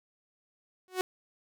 sawtooth tone with exponential growth, 370 Hz, F#4, in tune, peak -20 dBFS, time 0.88-1.01 s, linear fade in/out 0 ms, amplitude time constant 27 ms, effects none

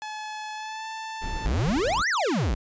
sawtooth tone with pitch glide, 856 to 884.1 Hz, A5 to A5, -48 to +8 cents, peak -29 dBFS, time 0.02-1.46 s, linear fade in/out 0 ms, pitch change +56 cents, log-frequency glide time 0.54-0.87 s
brown noise, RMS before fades -33 dBFS, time 1.21-2.03 s, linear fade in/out 20 ms
square exponential two-way sweep, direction up then down, 43.65 to 2072 to 43.65 Hz, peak -23 dBFS, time 1.45-2.55 s, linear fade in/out 10 ms, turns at 2.09 s
effects resampled to 16000 Hz

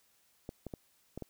clicks, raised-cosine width 2 ms, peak -27 dBFS, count 5, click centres 0.491 / 0.667 / 0.738 / 1.176 / 1.223 s, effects white hiss -70 dBFS RMS until 1.29 s

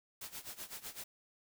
white noise with tremolo, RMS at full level -44 dBFS, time 0.21-1.04 s, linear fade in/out 5 ms, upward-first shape sine, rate 7.9 Hz, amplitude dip 85%, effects none

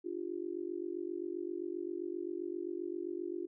sine tone with amplitude modulation, 349.2 Hz, F4, in tune, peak -32 dBFS, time 0.04-3.47 s, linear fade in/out 20 ms, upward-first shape sine, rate 47.6 Hz, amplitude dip 100%, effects none

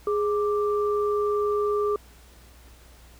sine tone pair together, 415.3 / 1177.2 Hz, G#4 / D6, 0 / +4 cents, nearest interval octave + tritone, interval 1804 cents, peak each -22 / -29 dBFS, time 0.07-1.96 s, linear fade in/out 2 ms, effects added 60 Hz sine -50 dBFS peak until 3.19 s + pink hiss -54 dBFS RMS until 3.19 s

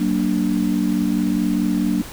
sine chord, Gb augmented, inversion none, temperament equal with one note detuned, 188.67 / 233.1 / 293.7 Hz, Gb3 / Bb3 / D4, +34 / 0 / 0 cents, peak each -21 dBFS, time 0-2.02 s, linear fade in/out 5 ms, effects pink hiss -36 dBFS RMS until 2.12 s

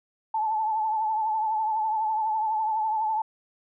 sine tone with vibrato, 871 Hz, A5, 18 cents flat, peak -23 dBFS, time 0.34-3.22 s, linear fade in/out 5 ms, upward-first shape triangle, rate 12 Hz, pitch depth 58 cents each way, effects none

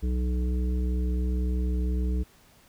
harmonic tone with a mistuned harmonic, 61.74 Hz, B1, in tune, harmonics 1 / 3 / 5 / 7, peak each -24 / -34 / -38 / -41 dBFS, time 0.02-2.24 s, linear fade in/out 20 ms, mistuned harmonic 1, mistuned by +39 cents, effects pink hiss -58 dBFS RMS until 2.68 s

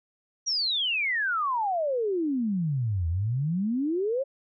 sine exponential two-way sweep, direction down then up, 5830 to 80.1 to 563 Hz, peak -24 dBFS, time 0.46-4.24 s, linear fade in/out 20 ms, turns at 3.08 s, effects none

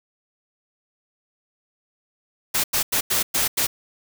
white noise bursts at uneven times, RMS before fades -21 dBFS, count 6, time 2.54-2.64 / 2.73-2.83 / 2.92-3.01 / 3.1-3.23 / 3.34-3.48 / 3.57-3.67 s, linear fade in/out 10 ms, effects none

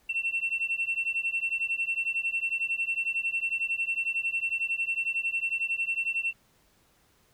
sine beating tone pair, 2700 / 2711 Hz, E7 / E7, +41 / +48 cents, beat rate 11 Hz, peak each -29 dBFS, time 0.09-6.33 s, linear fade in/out 10 ms, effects tanh soft clip ceiling -21 dBFS + pink hiss -65 dBFS RMS until 7.33 s

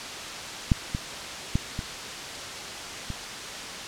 clicks, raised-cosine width 5 ms, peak -6 / -15 / -10 / -18 / -20 dBFS, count 5, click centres 0.718 / 0.949 / 1.555 / 1.791 / 3.103 s, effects white hiss -35 dBFS RMS until 3.87 s + low-pass 6000 Hz 12 dB/octave

